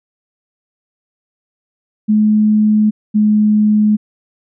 sine tone pair in turn, 213.2 / 211.8 Hz, G#3 / G#3, +46 / +34 cents, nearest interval unison, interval 12 cents, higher first, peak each -8 dBFS, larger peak neither, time 2.08-2.91 / 3.14-3.97 s, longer neither, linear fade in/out 20 ms, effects none

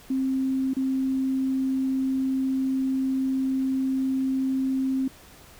sine tone with dropouts, 264.5 Hz, C4, 19 cents sharp, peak -22 dBFS, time 0.1-5.08 s, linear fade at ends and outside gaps 5 ms, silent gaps 0.736-0.766 s, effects pink hiss -50 dBFS RMS until 5.59 s

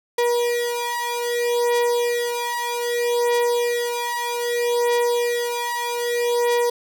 35% pulse beating tone pair, 479 / 479.63 Hz, A#4 / A#4, +47 / +49 cents, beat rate 0.63 Hz, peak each -21 dBFS, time 0.18-6.7 s, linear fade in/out 5 ms, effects none

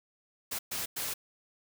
white noise bursts at uneven times, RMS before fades -35 dBFS, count 3, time 0.51-0.59 / 0.71-0.86 / 0.96-1.14 s, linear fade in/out 10 ms, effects none

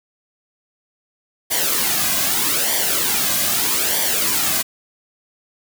white noise with flanger, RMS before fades -19 dBFS, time 1.5-4.63 s, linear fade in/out 20 ms, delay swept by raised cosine 0.75 to 2.25 ms, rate 0.8 Hz, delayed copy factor -0.65, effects none

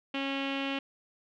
sawtooth tone with low-pass filter, 274 Hz, C#4, 20 cents flat, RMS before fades -33 dBFS, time 0.14-0.79 s, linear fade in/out 5 ms, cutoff 2900 Hz, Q 5.1, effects none

